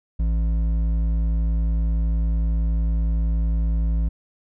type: tone with hard clipping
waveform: triangle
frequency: 55.4 Hz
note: A1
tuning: 13 cents sharp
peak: -20 dBFS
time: 0.19-4.09 s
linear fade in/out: 10 ms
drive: 11 dB
effects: none